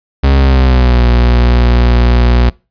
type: tone with pitch glide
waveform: 40% pulse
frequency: 68 to 60.23 Hz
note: C#2 to B1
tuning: -33 to -43 cents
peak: -5 dBFS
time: 0.23-2.5 s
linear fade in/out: 10 ms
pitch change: -210 cents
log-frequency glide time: 0.36-1.01 s
effects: noise-tail reverb RT60 0.3 s tail -24 dB re dry + resampled to 11025 Hz